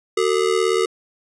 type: ring-modulated tone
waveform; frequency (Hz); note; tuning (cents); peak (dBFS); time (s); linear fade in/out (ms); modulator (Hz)
square; 413; G#4; -10; -14; 0.17-0.86; 5; 38.7
effects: resampled to 22050 Hz